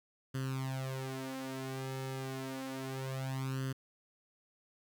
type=tone with flanger; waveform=sawtooth; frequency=132.5 Hz; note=C3; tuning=22 cents sharp; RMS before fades=-39 dBFS; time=0.34-3.73 s; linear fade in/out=10 ms; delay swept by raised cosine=0.64 to 5.24 ms; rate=0.3 Hz; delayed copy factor=+0.85; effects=11-bit